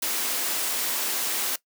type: high-pass noise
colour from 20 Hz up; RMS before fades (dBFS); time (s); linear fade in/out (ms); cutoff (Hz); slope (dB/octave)
white; -27; 0.02-1.56; 5; 230; 24
effects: noise-tail reverb RT60 0.1 s tail -19 dB re dry